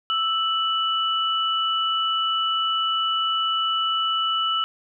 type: tone pair together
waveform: sine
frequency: 1318.5 / 2960 Hz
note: E6 / F#7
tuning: 0 / 0 cents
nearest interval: octave + major second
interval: 1400 cents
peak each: -23 dBFS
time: 0.1-4.64 s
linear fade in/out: 0 ms
effects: none